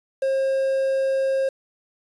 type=tone with quantisation; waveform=triangle; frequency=536 Hz; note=C5; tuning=42 cents sharp; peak=-17 dBFS; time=0.22-1.49 s; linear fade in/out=5 ms; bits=7; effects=resampled to 24000 Hz